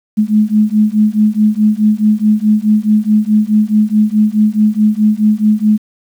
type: beating tone pair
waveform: sine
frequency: 210.7 / 215.4 Hz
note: G#3 / A3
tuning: +25 / -37 cents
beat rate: 4.7 Hz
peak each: -11 dBFS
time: 0.17-5.78 s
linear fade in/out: 20 ms
effects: 7-bit